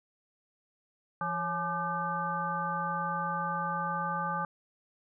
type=harmonic tone with a mistuned harmonic; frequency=170.5 Hz; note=F3; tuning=41 cents flat; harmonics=1 / 3 / 5 / 7 / 9; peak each=-38 / -42 / -35 / -33 / -39 dBFS; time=1.21-4.45 s; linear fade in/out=2 ms; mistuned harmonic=3; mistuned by=+130 cents; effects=none